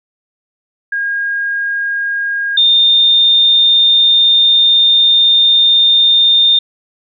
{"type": "tone pair in turn", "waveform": "sine", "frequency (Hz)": [1627, 3629], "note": ["G#6", "A#7"], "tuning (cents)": [-36, -47], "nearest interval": "octave + major second", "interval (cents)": 1389, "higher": "second", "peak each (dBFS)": [-14, -6], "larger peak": "second", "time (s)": [[0.92, 2.57], [2.57, 6.59]], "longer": "second", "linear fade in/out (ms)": 5, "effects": []}